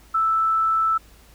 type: tone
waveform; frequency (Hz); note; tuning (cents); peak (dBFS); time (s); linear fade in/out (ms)
sine; 1318.5; E6; 0; -17; 0.14-0.98; 10
effects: added 54 Hz sine -51 dBFS peak until 1.34 s + pink hiss -53 dBFS RMS until 1.34 s